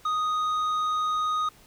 triangle tone with tanh clipping, 1244.5 Hz, D#6, in tune, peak -25 dBFS, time 0.05-1.49 s, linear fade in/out 5 ms, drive 11 dB, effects pink hiss -55 dBFS RMS until 1.66 s

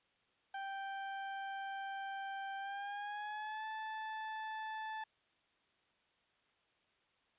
30% pulse tone with pitch glide, 783 to 873.8 Hz, G5 to A5, -2 to -12 cents, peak -38 dBFS, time 0.54-5.04 s, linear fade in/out 5 ms, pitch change +190 cents, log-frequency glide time 2.57-3.66 s, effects white hiss -75 dBFS RMS until 7.38 s + resampled to 8000 Hz

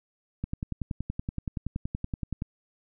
click train, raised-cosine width 5 ms, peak -18 dBFS, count 22, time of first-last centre 0.44-2.421 s, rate 10.6 Hz, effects none

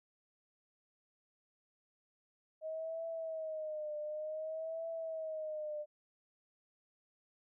sine tone with vibrato, 629 Hz, D#5, 19 cents sharp, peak -38 dBFS, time 2.61-5.86 s, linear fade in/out 50 ms, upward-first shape triangle, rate 0.55 Hz, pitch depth 87 cents each way, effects none

